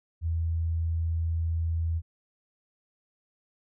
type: tone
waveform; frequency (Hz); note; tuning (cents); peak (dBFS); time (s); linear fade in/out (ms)
sine; 82.41; E2; 0; -25; 0.21-2.02; 50
effects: none